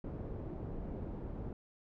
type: low-pass noise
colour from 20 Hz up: pink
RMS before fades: -42 dBFS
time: 0.04-1.53 s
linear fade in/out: 2 ms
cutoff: 470 Hz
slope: 12 dB/octave
effects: none